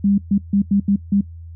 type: tone bursts at uneven times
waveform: sine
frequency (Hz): 200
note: G3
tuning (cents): +35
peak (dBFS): -12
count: 6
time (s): 0.04-0.18 / 0.31-0.38 / 0.53-0.62 / 0.71-0.8 / 0.88-0.96 / 1.12-1.21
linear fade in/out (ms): 5
effects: noise-tail reverb RT60 0.1 s tail -19 dB re dry + added 83 Hz sine -33 dBFS peak until 1.55 s